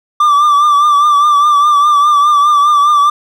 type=tone with vibrato; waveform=triangle; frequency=1174.7 Hz; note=D6; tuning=in tune; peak=-4 dBFS; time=0.2-3.1 s; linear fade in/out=5 ms; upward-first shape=triangle; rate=4.9 Hz; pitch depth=58 cents each way; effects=none

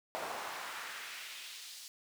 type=noise with high-pass filter sweep; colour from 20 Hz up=brown; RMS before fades=-44 dBFS; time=0.15-1.88 s; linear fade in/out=0 ms; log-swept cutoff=660 to 5000 Hz; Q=1.3; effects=none

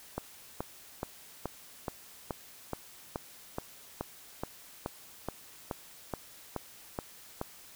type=click train; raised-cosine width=1 ms; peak=-19 dBFS; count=18; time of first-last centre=0.18-7.414 s; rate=2.35 Hz; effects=white hiss -53 dBFS RMS until 7.75 s

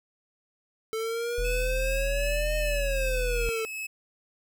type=exponential two-way sweep; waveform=square; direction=up then down; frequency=440 to 611 to 440 Hz; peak=-29 dBFS; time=0.93-3.65 s; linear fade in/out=0 ms; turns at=2.56 s
type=tone; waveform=triangle; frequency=41.14 Hz; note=E1; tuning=3 cents flat; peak=-25 dBFS; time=1.38-3.49 s; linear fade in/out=0 ms
type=tone with tremolo; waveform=45% pulse; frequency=2586 Hz; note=E7; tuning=34 cents flat; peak=-32 dBFS; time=1.44-3.87 s; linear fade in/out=10 ms; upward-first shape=sine; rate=2.6 Hz; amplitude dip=35%
effects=none

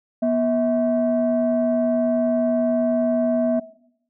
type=tone pair together; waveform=sine; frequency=242.7 / 648 Hz; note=B3 / E5; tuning=-30 / -30 cents; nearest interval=octave + perfect fourth; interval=1700 cents; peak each=-19 dBFS; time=0.22-3.6 s; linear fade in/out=10 ms; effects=noise-tail reverb RT60 0.8 s tail -20 dB re dry + tanh soft clip ceiling -12 dBFS

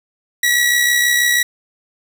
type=tone with amplitude modulation; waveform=sawtooth; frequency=1930 Hz; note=B6; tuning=40 cents flat; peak=-7 dBFS; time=0.43-1.43 s; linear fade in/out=5 ms; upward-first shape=sine; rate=66.2 Hz; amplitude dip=40%; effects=none

